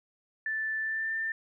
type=tone with pitch glide; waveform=sine; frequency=1760 to 1789.7 Hz; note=A6 to A6; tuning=0 to +29 cents; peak=-29 dBFS; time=0.46-1.32 s; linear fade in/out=2 ms; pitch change=+29 cents; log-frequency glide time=0.8-1.15 s; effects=none